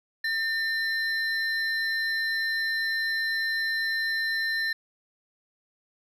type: tone pair together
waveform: triangle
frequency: 1802 / 4075 Hz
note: A6 / C8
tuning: +41 / -47 cents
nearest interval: octave + major second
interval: 1412 cents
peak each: -24 / -32 dBFS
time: 0.24-4.73 s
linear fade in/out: 5 ms
effects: none